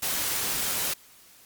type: noise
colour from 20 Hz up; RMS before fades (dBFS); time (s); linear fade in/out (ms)
white; -28; 0.02-0.94; 10
effects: white hiss -54 dBFS RMS until 1.45 s + Opus 48 kbps